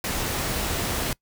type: noise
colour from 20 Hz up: pink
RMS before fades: -27 dBFS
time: 0.04-1.13 s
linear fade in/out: 2 ms
effects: noise-tail reverb RT60 0.1 s tail -24 dB re dry